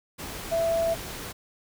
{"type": "tone in noise", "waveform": "sine", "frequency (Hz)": 664, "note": "E5", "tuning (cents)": 12, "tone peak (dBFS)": -22, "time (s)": [0.51, 0.95], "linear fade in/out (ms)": 20, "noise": "pink", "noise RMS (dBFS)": -37, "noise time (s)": [0.18, 1.33], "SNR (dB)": 12, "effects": []}